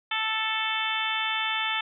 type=harmonic tone; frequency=440 Hz; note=A4; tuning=in tune; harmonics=2 / 3 / 4 / 5 / 6 / 7 / 8; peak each=-33 / -33 / -33 / -33 / -33 / -33 / -33 dBFS; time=0.11-1.81 s; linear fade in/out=5 ms; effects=none